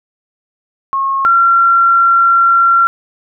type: tone pair in turn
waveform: sine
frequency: 1086 / 1368.3 Hz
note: C#6 / F6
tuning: -36 / -36 cents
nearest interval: major third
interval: 400 cents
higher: second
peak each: -12 / -6 dBFS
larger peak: second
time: 0.93-1.25 / 1.25-2.87 s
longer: second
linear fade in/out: 0 ms
effects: none

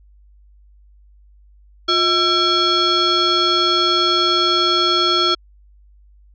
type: tone with frequency modulation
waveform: sine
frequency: 2336 Hz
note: D7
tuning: 10 cents flat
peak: -13 dBFS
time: 1.88-5.35 s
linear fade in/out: 10 ms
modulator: 991 Hz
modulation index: 2.2
effects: added 50 Hz sine -46 dBFS peak until 6.34 s

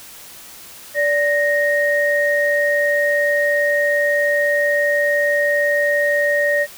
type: tone pair together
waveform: sine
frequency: 581.7 / 1863 Hz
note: D5 / A#6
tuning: -17 / -2 cents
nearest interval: octave + minor sixth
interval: 2015 cents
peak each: -17 dBFS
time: 0.94-6.67 s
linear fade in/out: 50 ms
effects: white hiss -39 dBFS RMS until 6.77 s

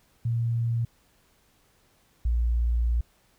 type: tone pair in turn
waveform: sine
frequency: 116.54 / 58.57 Hz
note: A#2 / A#1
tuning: 0 / +9 cents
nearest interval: octave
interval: 1191 cents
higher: first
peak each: -23 / -21 dBFS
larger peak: second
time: 0.25-0.85 / 2.25-3.01 s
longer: second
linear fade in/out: 5 ms
effects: pink hiss -64 dBFS RMS until 3.38 s

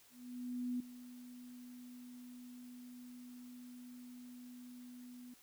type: tone with ADSR envelope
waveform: sine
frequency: 246.9 Hz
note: B3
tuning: in tune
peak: -35 dBFS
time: 0.1-5.34 s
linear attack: 700 ms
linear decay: 5 ms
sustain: -15 dB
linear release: 5 ms
effects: white hiss -65 dBFS RMS until 5.42 s

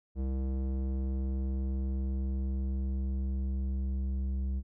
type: tone with low-pass filter sweep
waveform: square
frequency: 66 Hz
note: C2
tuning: 16 cents sharp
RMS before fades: -32 dBFS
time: 0.15-4.63 s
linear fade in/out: 50 ms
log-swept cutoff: 400 to 170 Hz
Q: 0.88
effects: none

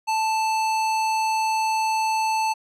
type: tone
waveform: square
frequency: 880 Hz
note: A5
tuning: in tune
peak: -21 dBFS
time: 0.07-2.54 s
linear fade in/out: 20 ms
effects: low-pass 9000 Hz 12 dB/octave

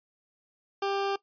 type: tone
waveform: 20% pulse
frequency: 395.5 Hz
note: G4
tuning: 15 cents sharp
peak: -22 dBFS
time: 0.82-1.16 s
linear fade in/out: 5 ms
effects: noise-tail reverb RT60 0.1 s tail -19 dB re dry + resampled to 11025 Hz

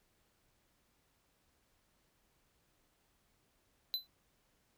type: tone with exponential decay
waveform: square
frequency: 4020 Hz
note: B7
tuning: 30 cents sharp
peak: -30 dBFS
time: 3.94-4.07 s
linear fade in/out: 0 ms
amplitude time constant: 27 ms
effects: pink hiss -75 dBFS RMS until 4.77 s

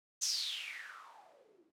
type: noise with low-pass filter sweep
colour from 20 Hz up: violet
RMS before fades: -42 dBFS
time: 0.21-1.72 s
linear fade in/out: 20 ms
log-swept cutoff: 6400 to 270 Hz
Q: 7.4
effects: none

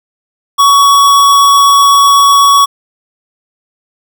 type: tone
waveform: square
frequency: 1123 Hz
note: C#6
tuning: 22 cents sharp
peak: -4 dBFS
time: 0.58-2.66 s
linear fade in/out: 20 ms
effects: none

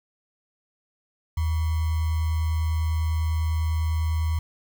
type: tone with sample-and-hold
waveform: sine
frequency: 80 Hz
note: D#2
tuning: 49 cents sharp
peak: -21 dBFS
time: 1.37-4.39 s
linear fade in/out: 5 ms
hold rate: 1050 Hz
effects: none

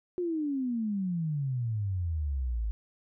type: exponential sweep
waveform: sine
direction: down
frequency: 364.2 to 51.91 Hz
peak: -28 dBFS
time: 0.18-2.71 s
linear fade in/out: 0 ms
effects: none

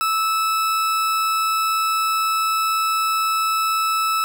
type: tone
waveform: 40% pulse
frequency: 1309 Hz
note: E6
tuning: 13 cents flat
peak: -17 dBFS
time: 0.01-4.24 s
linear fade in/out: 0 ms
effects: none

